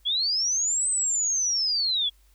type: linear two-way sweep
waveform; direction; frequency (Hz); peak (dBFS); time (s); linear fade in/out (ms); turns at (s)
sine; up then down; 3248 to 8240 to 3289; -22; 0.05-2.1; 20; 0.89
effects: added 50 Hz sine -56 dBFS peak until 2.34 s + white hiss -65 dBFS RMS until 2.34 s